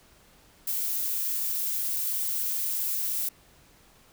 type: noise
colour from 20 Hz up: violet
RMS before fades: -29 dBFS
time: 0.67-3.29 s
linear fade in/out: 5 ms
effects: pink hiss -58 dBFS RMS until 4.12 s